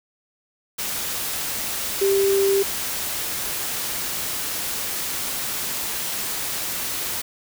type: tone in noise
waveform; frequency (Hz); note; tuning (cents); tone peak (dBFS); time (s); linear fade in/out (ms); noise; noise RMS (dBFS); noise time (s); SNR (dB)
sine; 392.9; G4; +4; -16; 2.01-2.63; 10; white; -27; 0.78-7.22; +8
effects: none